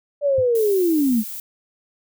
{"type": "linear sweep", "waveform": "sine", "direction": "down", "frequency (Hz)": [587.3, 205.8], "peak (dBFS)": -15, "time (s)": [0.21, 1.24], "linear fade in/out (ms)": 50}
{"type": "tone with exponential decay", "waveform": "sine", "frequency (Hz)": 102.5, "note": "G#2", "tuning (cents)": -22, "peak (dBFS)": -23, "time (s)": [0.38, 0.48], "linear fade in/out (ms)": 5, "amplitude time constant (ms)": 21}
{"type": "noise", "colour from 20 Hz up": "violet", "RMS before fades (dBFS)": -32, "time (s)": [0.55, 1.4], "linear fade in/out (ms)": 2}
{"effects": []}